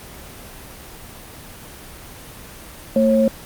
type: tone pair together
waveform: sine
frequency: 224.6 / 542.6 Hz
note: A3 / C#5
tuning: +36 / -37 cents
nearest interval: octave + minor third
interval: 1527 cents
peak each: -15 dBFS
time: 2.96-3.28 s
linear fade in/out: 2 ms
effects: pink hiss -38 dBFS RMS until 3.45 s + Opus 24 kbps